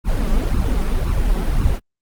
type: noise with flanger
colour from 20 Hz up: brown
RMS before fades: -17 dBFS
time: 0.04-1.8 s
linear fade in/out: 50 ms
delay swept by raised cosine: 0.73 to 5.33 ms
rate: 1.9 Hz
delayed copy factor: +0.8
effects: Opus 32 kbps